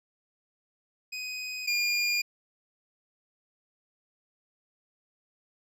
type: tone pair in turn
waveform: 25% pulse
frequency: 2505 / 2415 Hz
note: D#7 / D7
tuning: +11 / +48 cents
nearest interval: minor second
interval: 63 cents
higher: first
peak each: -30 / -21 dBFS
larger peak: second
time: 1.12-1.67 / 1.67-2.22 s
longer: neither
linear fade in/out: 10 ms
effects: low-pass 12000 Hz 12 dB/octave